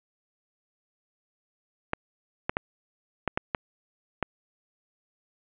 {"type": "clicks", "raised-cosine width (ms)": 0.5, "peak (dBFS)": -10, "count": 7, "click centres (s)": [1.934, 2.495, 2.569, 3.277, 3.375, 3.548, 4.227], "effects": ["resampled to 8000 Hz", "8-bit"]}